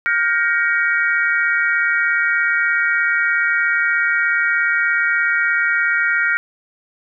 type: chord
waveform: sine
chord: G half-diminished seventh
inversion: third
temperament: just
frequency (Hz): 1411.2 / 1568 / 1881.6 / 2258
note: F6 / G6 / Bb6 / Db7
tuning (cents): +18 / 0 / +16 / +31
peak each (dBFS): -18 / -22 / -19 / -23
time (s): 0.06-6.37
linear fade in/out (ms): 0
effects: none